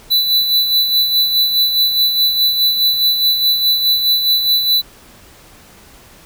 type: tone with tremolo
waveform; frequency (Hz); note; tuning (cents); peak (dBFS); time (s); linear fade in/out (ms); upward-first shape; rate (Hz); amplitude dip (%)
square; 3979; B7; +12; -10; 0.1-4.82; 20; sine; 4.8; 50
effects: pink hiss -43 dBFS RMS until 6.25 s